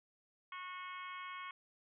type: harmonic tone with a mistuned harmonic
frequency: 365.7 Hz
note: F#4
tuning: 20 cents flat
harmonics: 3 / 4 / 5 / 6 / 7 / 8 / 9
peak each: -46 / -54 / -56 / -50 / -58 / -61 / -57 dBFS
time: 0.52-1.51 s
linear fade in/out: 2 ms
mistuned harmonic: 9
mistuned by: -31 cents
effects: none